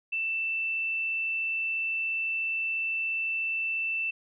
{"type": "tone", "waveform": "sine", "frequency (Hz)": 2663, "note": "E7", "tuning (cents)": 17, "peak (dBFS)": -27, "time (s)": [0.12, 4.11], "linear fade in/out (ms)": 10, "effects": []}